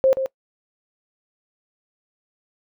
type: tone with echo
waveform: sine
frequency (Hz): 530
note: C5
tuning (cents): +22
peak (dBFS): -12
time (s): 0.04-0.13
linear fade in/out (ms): 0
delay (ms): 130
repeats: 1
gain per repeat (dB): -8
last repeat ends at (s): 0.26
effects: noise-tail reverb RT60 0.1 s tail -23 dB re dry